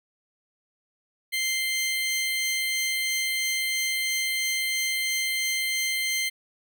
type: tone pair together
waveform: sawtooth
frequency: 2091 / 3135 Hz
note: C7 / G7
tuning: -2 / -1 cents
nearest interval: perfect fifth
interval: 701 cents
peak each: -22 / -29 dBFS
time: 1.32-6.3 s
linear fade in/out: 20 ms
effects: none